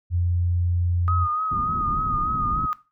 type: tone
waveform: sine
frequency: 87.6 Hz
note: F2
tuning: 6 cents sharp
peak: -19 dBFS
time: 0.1-1.28 s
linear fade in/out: 50 ms
type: tone with vibrato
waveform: sine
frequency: 1247 Hz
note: D#6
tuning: 3 cents sharp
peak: -22 dBFS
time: 1.08-2.73 s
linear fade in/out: 0 ms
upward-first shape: sine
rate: 3.4 Hz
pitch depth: 41 cents each way
type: low-pass noise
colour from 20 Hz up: pink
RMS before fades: -30 dBFS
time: 1.51-2.66 s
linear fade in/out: 5 ms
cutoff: 270 Hz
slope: 24 dB/octave
effects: noise-tail reverb RT60 0.3 s tail -17 dB re dry